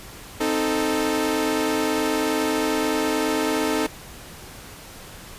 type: chord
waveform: sawtooth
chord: A diminished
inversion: first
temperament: equal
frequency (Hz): 261.6 / 311.1 / 440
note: C4 / Eb4 / A4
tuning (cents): 0 / 0 / 0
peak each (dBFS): -23 / -20 / -21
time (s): 0.4-3.87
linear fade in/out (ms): 10
effects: pink hiss -41 dBFS RMS until 5.38 s + resampled to 32000 Hz